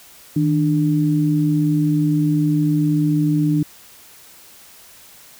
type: tone pair together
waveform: sine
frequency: 156.6 / 296.8 Hz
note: D#3 / D4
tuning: +11 / +18 cents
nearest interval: major seventh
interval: 1107 cents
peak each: -17 / -17 dBFS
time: 0.36-3.63 s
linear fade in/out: 5 ms
effects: white hiss -45 dBFS RMS until 5.39 s